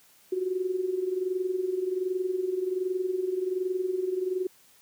sine tone with amplitude modulation, 370 Hz, F#4, in tune, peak -23 dBFS, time 0.32-4.47 s, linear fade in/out 5 ms, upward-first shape sine, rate 21.3 Hz, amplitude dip 70%, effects white hiss -59 dBFS RMS until 4.81 s + high-pass 60 Hz 12 dB/octave

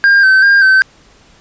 triangle tone with vibrato, 1572 Hz, G6, 4 cents sharp, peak -3 dBFS, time 0.04-0.82 s, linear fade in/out 0 ms, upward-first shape square, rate 2.6 Hz, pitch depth 37 cents each way, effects pink hiss -46 dBFS RMS until 1.4 s + resampled to 16000 Hz

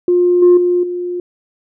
sine tone with level steps, 354.9 Hz, F4, 28 cents sharp, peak -8 / -3 / -10 / -18 dBFS, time 0.08-1.2 s, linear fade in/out 2 ms, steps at 0.42 / 0.57 / 0.83 s, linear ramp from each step 5 ms, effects tanh soft clip ceiling -2 dBFS

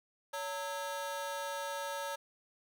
30% pulse ring-modulated tone, 737 Hz, F#5, 7 cents flat, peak -31 dBFS, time 0.33-2.16 s, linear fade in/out 10 ms, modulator 174 Hz, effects none

